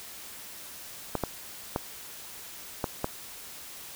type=clicks; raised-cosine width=1 ms; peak=-13 dBFS; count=5; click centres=1.153 / 1.237 / 1.761 / 2.842 / 3.044 s; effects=white hiss -44 dBFS RMS until 3.95 s